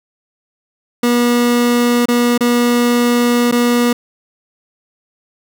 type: tone with dropouts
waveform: 30% pulse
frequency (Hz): 240.9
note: B3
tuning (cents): -43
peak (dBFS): -8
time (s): 1.03-3.93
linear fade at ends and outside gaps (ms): 5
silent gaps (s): 2.057-2.084 / 2.378-2.407 / 3.514-3.523
effects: none